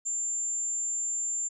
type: tone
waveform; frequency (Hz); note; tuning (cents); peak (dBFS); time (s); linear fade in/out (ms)
sine; 7260; A#8; -47; -28; 0.05-1.49; 20
effects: none